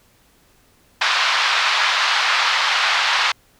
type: band-pass noise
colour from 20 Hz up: pink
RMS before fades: -18 dBFS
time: 1.01-3.32 s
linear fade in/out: 5 ms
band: 930 to 4600 Hz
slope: 24 dB/octave
effects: pink hiss -56 dBFS RMS until 3.59 s